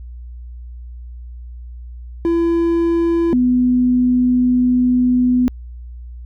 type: tone pair in turn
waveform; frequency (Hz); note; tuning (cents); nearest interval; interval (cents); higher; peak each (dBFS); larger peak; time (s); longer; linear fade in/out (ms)
triangle / sine; 336.6 / 249.2; E4 / B3; +36 / +16; perfect fourth; 520; first; -11; neither; 2.25-3.33 / 3.33-5.48; second; 0
effects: added 60 Hz sine -30 dBFS peak until 6.25 s